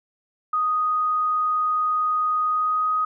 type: tone with pitch glide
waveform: sine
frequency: 1244.5 to 1253.9 Hz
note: D#6 to D#6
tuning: 0 to +13 cents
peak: -19 dBFS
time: 0.53-3.05 s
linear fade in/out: 5 ms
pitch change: +13 cents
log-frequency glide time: 2.47-2.92 s
effects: none